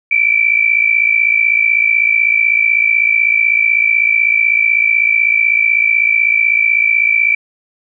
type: tone pair together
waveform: sine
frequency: 2300 / 2356 Hz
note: D7 / D7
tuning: -37 / +5 cents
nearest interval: unison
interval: 42 cents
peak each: -12 dBFS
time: 0.11-7.35 s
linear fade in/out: 5 ms
effects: none